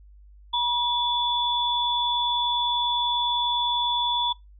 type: tone pair together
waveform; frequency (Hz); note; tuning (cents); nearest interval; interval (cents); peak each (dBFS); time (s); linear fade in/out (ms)
sine; 963 / 3450; B5 / A7; -44 / -35; octave + minor seventh; 2209; -24; 0.53-4.33; 10
effects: noise-tail reverb RT60 0.2 s tail -23 dB re dry + added 50 Hz sine -47 dBFS peak until 4.59 s